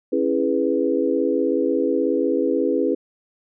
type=chord; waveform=sine; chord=C# minor seventh; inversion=none; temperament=equal with one note detuned; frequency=273.2 / 329.6 / 415.3 / 493.9 Hz; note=C#4 / E4 / G#4 / B4; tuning=-25 / 0 / 0 / 0 cents; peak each=-23 dBFS; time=0.12-2.95 s; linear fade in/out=10 ms; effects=none